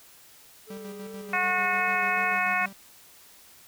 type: tone with vibrato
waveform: triangle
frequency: 429 Hz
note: A4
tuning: 44 cents flat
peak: -38 dBFS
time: 0.66-2.38 s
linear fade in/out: 50 ms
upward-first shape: sine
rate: 2.7 Hz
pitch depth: 59 cents each way
type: tone with tremolo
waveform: 45% pulse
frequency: 196 Hz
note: G3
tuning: in tune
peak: -38 dBFS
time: 0.7-2.73 s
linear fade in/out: 5 ms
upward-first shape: square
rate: 6.8 Hz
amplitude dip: 45%
type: harmonic tone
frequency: 364.2 Hz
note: F#4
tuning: 27 cents flat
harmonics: 2 / 3 / 4 / 5 / 6 / 7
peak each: -30 / -30 / -30 / -30 / -30 / -30 dBFS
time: 1.33-2.66 s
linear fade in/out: 5 ms
effects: white hiss -53 dBFS RMS until 3.67 s